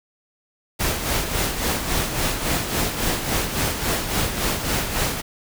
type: noise with tremolo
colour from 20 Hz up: pink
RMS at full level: -21 dBFS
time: 0.79-5.22 s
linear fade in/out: 20 ms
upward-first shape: sine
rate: 3.6 Hz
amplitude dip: 55%
effects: none